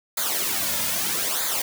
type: noise with flanger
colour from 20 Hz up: white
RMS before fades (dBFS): -25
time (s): 0.17-1.62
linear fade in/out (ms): 5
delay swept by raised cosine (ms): 0.35 to 2.65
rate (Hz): 0.79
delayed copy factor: -0.75
effects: none